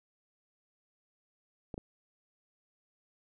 clicks, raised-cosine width 2 ms, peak -26 dBFS, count 2, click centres 1.742 / 1.779 s, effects none

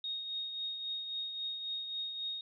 sine tone with tremolo, 3729 Hz, A#7, in tune, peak -34 dBFS, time 0.04-2.41 s, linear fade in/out 2 ms, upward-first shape triangle, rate 3.7 Hz, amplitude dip 50%, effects none

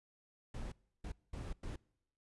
brown noise bursts at uneven times, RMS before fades -43 dBFS, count 4, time 0.54-0.72 / 1.04-1.12 / 1.33-1.53 / 1.63-1.76 s, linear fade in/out 5 ms, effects noise-tail reverb RT60 0.8 s tail -25 dB re dry + resampled to 24000 Hz

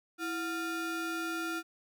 square ring-modulated tone, 530 Hz, C5, 22 cents sharp, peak -31 dBFS, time 0.18-1.63 s, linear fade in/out 50 ms, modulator 860 Hz, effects none

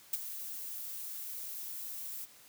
violet noise with ADSR envelope, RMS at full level -29 dBFS, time 0.13-2.26 s, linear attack 6 ms, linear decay 25 ms, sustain -13 dB, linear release 23 ms, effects white hiss -58 dBFS RMS until 2.48 s + high-pass 60 Hz 12 dB/octave

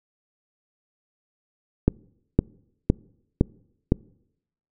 click train, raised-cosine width 3 ms, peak -3 dBFS, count 5, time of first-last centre 1.88-3.921 s, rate 1.96 Hz, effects noise-tail reverb RT60 0.8 s tail -26 dB re dry

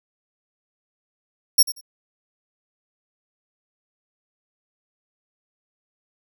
20% pulse tone with echo, 5560 Hz, F8, 9 cents flat, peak -5 dBFS, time 1.58-1.63 s, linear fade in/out 10 ms, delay 91 ms, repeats 2, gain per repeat -15 dB, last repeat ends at 1.812 s, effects none

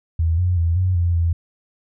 sine tone with pitch steps, 81.8 / 90 / 83.8 / 92.2 / 86.4 / 84.2 Hz, E2 / F#2 / E2 / F#2 / F2 / E2, -13 / -47 / +29 / -6 / -18 / +37 cents, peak -15 dBFS, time 0.19-1.33 s, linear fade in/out 5 ms, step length 190 ms, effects none

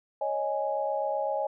sine chord, C# suspended second, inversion none, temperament equal, 554.4 / 622.3 / 830.6 Hz, C#5 / D#5 / G#5, 0 / 0 / 0 cents, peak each -31 dBFS, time 0.21-1.47 s, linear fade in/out 5 ms, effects none

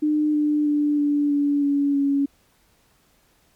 sine tone with pitch steps, 302.1 / 298.3 / 294.5 / 290.8 / 287.1 / 283.5 / 279.9 Hz, D4 / D4 / D4 / D4 / D4 / C#4 / C#4, +49 / +27 / +5 / -17 / -39 / +39 / +17 cents, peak -17 dBFS, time 0.02-2.26 s, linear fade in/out 10 ms, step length 320 ms, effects pink hiss -61 dBFS RMS until 3.55 s + MP3 96 kbps

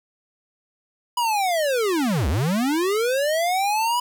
square linear two-way sweep, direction down then up, 987.8 to 61 to 987.8 Hz, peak -20 dBFS, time 1.17-4 s, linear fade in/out 5 ms, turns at 2.28 s, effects 10-bit

